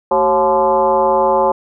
sine tone with frequency modulation, 706 Hz, F5, 19 cents sharp, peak -10 dBFS, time 0.11-1.52 s, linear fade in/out 5 ms, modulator 162 Hz, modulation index 2, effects none

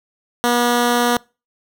10% pulse tone, 241.1 Hz, B3, 41 cents flat, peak -6 dBFS, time 0.44-1.17 s, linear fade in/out 0 ms, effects noise-tail reverb RT60 0.3 s tail -25 dB re dry

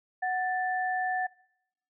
sine tone pair together, 740 / 1763.6 Hz, F#5 / A6, 0 / +4 cents, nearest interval octave + minor third, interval 1504 cents, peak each -28 / -32 dBFS, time 0.22-1.27 s, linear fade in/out 10 ms, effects noise-tail reverb RT60 0.8 s tail -23 dB re dry

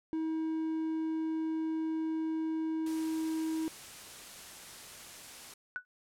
triangle tone, 319.2 Hz, D#4, 44 cents sharp, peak -29 dBFS, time 0.13-3.68 s, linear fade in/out 0 ms
white noise, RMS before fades -48 dBFS, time 2.86-5.54 s, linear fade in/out 5 ms
sine tone with exponential decay, 1480 Hz, F#6, in tune, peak -30 dBFS, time 5.76-5.85 s, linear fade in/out 0 ms, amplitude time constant 18 ms
effects low-pass 11000 Hz 12 dB/octave

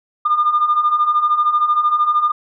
sine beating tone pair, 1200 / 1213 Hz, D6 / D#6, +37 / -44 cents, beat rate 13 Hz, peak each -18 / -13 dBFS, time 0.25-2.32 s, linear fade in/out 10 ms, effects tanh soft clip ceiling -7 dBFS

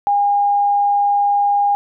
sine tone, 812 Hz, G#5, 39 cents flat, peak -12 dBFS, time 0.07-1.75 s, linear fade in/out 0 ms, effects none

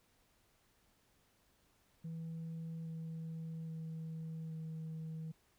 sine tone with pitch steps, 163.5 / 162.18 / 160.88 / 159.58 Hz, E3 / E3 / E3 / D#3, -14 / -28 / -42 / +44 cents, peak -39 dBFS, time 2.04-5.32 s, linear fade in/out 10 ms, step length 820 ms, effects tanh soft clip ceiling -40 dBFS + pink hiss -73 dBFS RMS until 5.58 s

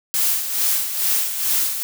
blue noise with tremolo, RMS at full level -18 dBFS, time 0.14-1.83 s, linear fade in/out 0 ms, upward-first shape sine, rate 2.3 Hz, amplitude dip 60%, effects none

